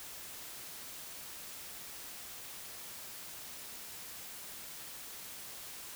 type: silence
effects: white hiss -47 dBFS RMS until 5.95 s